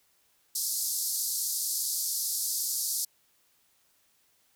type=band-pass noise; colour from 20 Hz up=white; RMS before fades=-31 dBFS; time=0.55-3.05 s; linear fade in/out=5 ms; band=4400 to 14000 Hz; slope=48 dB/octave; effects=white hiss -68 dBFS RMS until 4.55 s